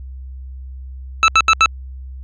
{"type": "tone bursts", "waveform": "25% pulse", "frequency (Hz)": 1314, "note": "E6", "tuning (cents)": -6, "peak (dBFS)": -4, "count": 4, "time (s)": [1.23, 1.659], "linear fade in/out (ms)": 0, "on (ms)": 51, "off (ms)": 75, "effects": ["added 65 Hz sine -29 dBFS peak until 2.23 s", "resampled to 16000 Hz"]}